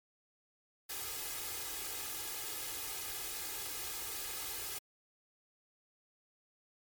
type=noise with comb filter; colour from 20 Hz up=white; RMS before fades=-41 dBFS; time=0.89-4.79 s; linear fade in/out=10 ms; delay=2.4 ms; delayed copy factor=+0.85; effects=MP3 96 kbps